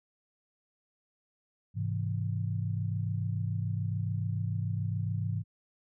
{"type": "chord", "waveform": "sine", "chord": "Ab augmented", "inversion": "none", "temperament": "equal", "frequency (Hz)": [103.83, 130.81, 164.81], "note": ["Ab2", "C3", "E3"], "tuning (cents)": [0, 0, 0], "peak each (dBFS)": [-31, -36, -36], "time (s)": [1.74, 5.44], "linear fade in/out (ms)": 50, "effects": []}